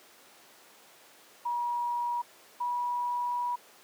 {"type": "tone pair in turn", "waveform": "sine", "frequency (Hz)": [959, 971.3], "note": ["A#5", "B5"], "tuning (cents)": [49, -29], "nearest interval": "unison", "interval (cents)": 22, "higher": "second", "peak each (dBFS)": -28, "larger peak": "neither", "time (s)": [[1.45, 2.22], [2.6, 3.56]], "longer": "second", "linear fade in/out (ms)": 10, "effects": ["pink hiss -55 dBFS RMS until 3.83 s", "high-pass 400 Hz 12 dB/octave"]}